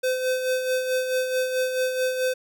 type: tone with tremolo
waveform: square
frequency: 512 Hz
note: C5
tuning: 38 cents flat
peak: -21 dBFS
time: 0.03-2.34 s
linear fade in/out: 10 ms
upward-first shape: sine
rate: 4.6 Hz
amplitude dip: 50%
effects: none